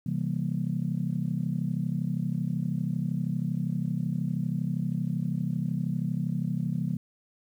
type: chord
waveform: sine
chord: C dominant seventh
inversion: none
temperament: just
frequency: 130.81 / 163.52 / 196.22 / 235.5 Hz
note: C3 / E3 / G3 / Bb3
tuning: 0 / -14 / +2 / +18 cents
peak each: -32 / -29 / -33 / -35 dBFS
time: 0.06-6.97 s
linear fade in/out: 5 ms
effects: tanh soft clip ceiling -16 dBFS + 10-bit